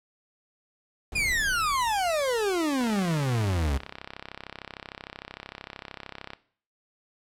brown noise with exponential decay, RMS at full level -33 dBFS, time 1.12-3.42 s, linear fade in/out 1 ms, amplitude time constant 500 ms
40% pulse exponential sweep, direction down, 2500 to 65.1 Hz, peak -23 dBFS, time 1.15-3.78 s, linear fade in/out 10 ms
click train, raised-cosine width 0.3 ms, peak -21 dBFS, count 118, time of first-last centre 2.81-6.334 s, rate 33.2 Hz
effects noise-tail reverb RT60 0.5 s tail -17 dB re dry + low-pass 12000 Hz 12 dB/octave

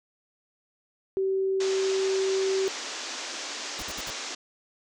sine tone, 384.3 Hz, G4, 34 cents flat, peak -23 dBFS, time 1.17-2.68 s, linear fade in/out 0 ms
white band-pass noise, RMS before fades -36 dBFS, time 1.6-4.35 s, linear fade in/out 5 ms, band 250 to 7000 Hz, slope 48 dB/octave
pink noise bursts, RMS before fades -38 dBFS, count 4, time 3.79-4.101 s, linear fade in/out 0 ms, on 32 ms, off 61 ms
effects none

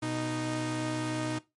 sawtooth tone pair together, 123.42 / 310 Hz, B2 / D#4, -1 / -6 cents, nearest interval octave + major third, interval 1595 cents, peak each -31 / -28 dBFS, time 0.02-1.39 s, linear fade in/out 10 ms, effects noise-tail reverb RT60 0.2 s tail -17 dB re dry + MP3 48 kbps

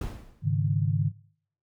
brown noise with exponential decay, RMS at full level -30 dBFS, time 0.01-0.52 s, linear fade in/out 5 ms, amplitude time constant 110 ms
sine chord, Ab suspended fourth, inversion none, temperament equal, 103.83 / 138.59 / 155.56 Hz, Ab2 / Db3 / Eb3, 0 / 0 / 0 cents, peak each -27 dBFS, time 0.42-1.12 s, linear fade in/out 50 ms
effects noise-tail reverb RT60 0.6 s tail -22 dB re dry

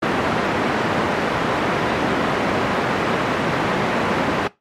pink band-pass noise, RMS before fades -20 dBFS, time 0.02-4.48 s, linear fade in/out 10 ms, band 190 to 1900 Hz, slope 12 dB/octave, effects noise-tail reverb RT60 0.2 s tail -19 dB re dry + MP3 64 kbps

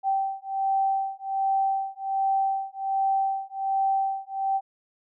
sine beating tone pair, 777 / 778.3 Hz, G5 / G5, -16 / -13 cents, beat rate 1.3 Hz, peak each -26 dBFS, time 0.03-4.61 s, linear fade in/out 50 ms, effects none

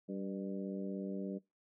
harmonic tone with a mistuned harmonic, 96.8 Hz, G2, 21 cents flat, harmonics 2 / 3 / 4 / 5 / 6, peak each -40 / -44 / -46 / -48 / -50 dBFS, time 0.08-1.39 s, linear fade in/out 20 ms, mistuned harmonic 6, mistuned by +55 cents, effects noise-tail reverb RT60 0.2 s tail -21 dB re dry

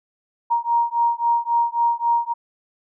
sine beating tone pair, 937 / 940.7 Hz, A#5 / A#5, +9 / +15 cents, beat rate 3.7 Hz, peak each -20 dBFS, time 0.5-2.34 s, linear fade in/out 20 ms, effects none

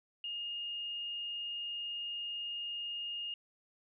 sine tone, 2841 Hz, F7, 29 cents sharp, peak -37 dBFS, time 0.24-3.34 s, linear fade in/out 2 ms, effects none

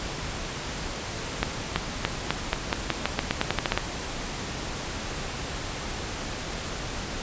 accelerating click train, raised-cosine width 0.3 ms, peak -6 dBFS, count 16, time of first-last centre 1.43-3.776 s, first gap 330 ms, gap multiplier 0.88, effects pink hiss -33 dBFS RMS until 7.22 s + resampled to 16000 Hz

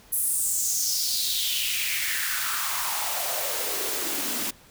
white noise with high-pass filter sweep, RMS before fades -27 dBFS, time 0.12-4.51 s, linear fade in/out 10 ms, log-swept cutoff 11000 to 220 Hz, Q 3.8, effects pink hiss -53 dBFS RMS until 4.7 s

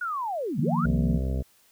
sine linear two-way sweep, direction down then up, 1480 to 117.2 to 1480 Hz, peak -27 dBFS, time 0.01-0.86 s, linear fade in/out 5 ms, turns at 0.6 s
sine chord, Eb suspended second, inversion none, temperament equal, 155.56 / 174.61 / 233.1 Hz, Eb3 / F3 / Bb3, 0 / 0 / 0 cents, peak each -27 dBFS, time 0.58-1.18 s, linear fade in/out 10 ms
harmonic tone, 65.41 Hz, C2, in tune, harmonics 1 / 2 / 3 / 4 / 6 / 7 / 8 / 9 / 10, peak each -26 / -32 / -36 / -38 / -42 / -43 / -44 / -45 / -46 dBFS, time 0.84-1.43 s, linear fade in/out 20 ms
effects white hiss -61 dBFS RMS until 1.71 s

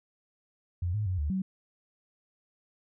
sine tone with pitch steps, 88 / 106 / 92.4 / 73.7 / 189.3 Hz, F2 / G#2 / F#2 / D2 / F#3, +14 / +36 / -2 / +7 / +40 cents, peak -27 dBFS, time 0.82-1.42 s, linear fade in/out 5 ms, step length 120 ms, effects none

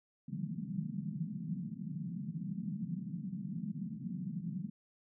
white band-pass noise, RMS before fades -40 dBFS, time 0.28-4.7 s, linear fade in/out 10 ms, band 150 to 210 Hz, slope 48 dB/octave, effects none

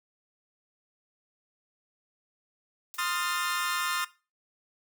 blue noise with exponential decay, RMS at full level -41 dBFS, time 2.94-3.07 s, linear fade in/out 0 ms, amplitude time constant 28 ms
sawtooth chord, F dominant seventh, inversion second, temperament equal with one note detuned, 1046.5 / 1244.5 / 1396.9 / 1789.7 Hz, C6 / Eb6 / F6 / A6, 0 / 0 / 0 / +29 cents, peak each -30 dBFS, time 2.98-4.05 s, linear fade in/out 10 ms
effects noise-tail reverb RT60 0.3 s tail -18 dB re dry

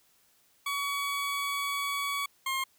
20% pulse tone pair in turn, 1130 / 1066.6 Hz, C#6 / C6, +33 / +33 cents, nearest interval minor second, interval 100 cents, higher first, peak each -25 / -24 dBFS, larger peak second, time 0.66-2.26 / 2.46-2.64 s, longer first, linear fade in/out 5 ms, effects white hiss -66 dBFS RMS until 2.78 s

